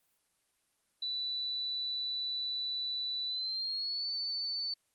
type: tone with pitch glide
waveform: sine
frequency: 3969 to 4507 Hz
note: B7 to C#8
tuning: +8 to +28 cents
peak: -33 dBFS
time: 1.02-4.74 s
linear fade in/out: 5 ms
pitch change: +220 cents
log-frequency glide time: 3.27-4.08 s
effects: white hiss -75 dBFS RMS until 4.94 s + Opus 24 kbps